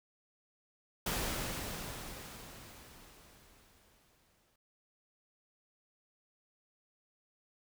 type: noise with exponential decay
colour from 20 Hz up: pink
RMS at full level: -34 dBFS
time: 1.06-4.56 s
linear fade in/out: 5 ms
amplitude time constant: 760 ms
effects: none